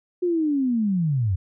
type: linear sweep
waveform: sine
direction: down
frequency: 363.7 to 85.4 Hz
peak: -19 dBFS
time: 0.22-1.36 s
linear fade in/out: 10 ms
effects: none